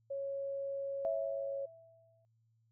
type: tone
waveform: sine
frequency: 552 Hz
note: C#5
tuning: 7 cents flat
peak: -36 dBFS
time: 0.1-1.66 s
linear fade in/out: 10 ms
type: tone with exponential decay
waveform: sine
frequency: 659 Hz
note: E5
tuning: 1 cent flat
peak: -31 dBFS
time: 1.05-2.25 s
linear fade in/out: 0 ms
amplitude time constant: 260 ms
effects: added 113 Hz sine -70 dBFS peak until 2.71 s